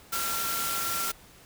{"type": "tone in noise", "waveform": "sine", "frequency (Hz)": 1367, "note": "F6", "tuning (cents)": -37, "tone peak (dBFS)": -33, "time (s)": [0.12, 1.12], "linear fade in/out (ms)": 10, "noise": "white", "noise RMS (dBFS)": -31, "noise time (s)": [0.12, 1.12], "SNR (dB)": -5, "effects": ["pink hiss -53 dBFS RMS until 1.45 s"]}